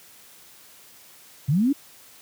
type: linear sweep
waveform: sine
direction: up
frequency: 123.47 to 296.6 Hz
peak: -17 dBFS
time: 1.48-1.73 s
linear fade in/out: 10 ms
effects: white hiss -50 dBFS RMS until 2.21 s + high-pass 80 Hz 12 dB/octave